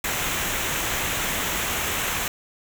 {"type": "noise with comb filter", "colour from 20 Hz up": "pink", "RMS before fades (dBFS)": -26, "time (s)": [0.04, 2.28], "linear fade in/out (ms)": 2, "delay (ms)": 0.21, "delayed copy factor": -0.55, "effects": []}